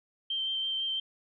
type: tone with vibrato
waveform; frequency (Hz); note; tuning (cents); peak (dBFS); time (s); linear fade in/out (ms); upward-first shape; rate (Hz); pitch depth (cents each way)
sine; 3134; G7; -1; -29; 0.3-1; 5; sine; 6; 11
effects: none